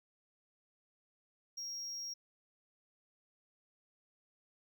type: tone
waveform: triangle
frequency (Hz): 5600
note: F8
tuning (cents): +4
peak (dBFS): -39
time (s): 1.57-2.14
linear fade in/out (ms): 10
effects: none